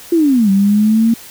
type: linear two-way sweep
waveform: sine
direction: down then up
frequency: 349.2 to 192.5 to 231.6 Hz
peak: -8 dBFS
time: 0.12-1.14 s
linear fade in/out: 5 ms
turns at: 0.5 s
effects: white hiss -36 dBFS RMS until 1.3 s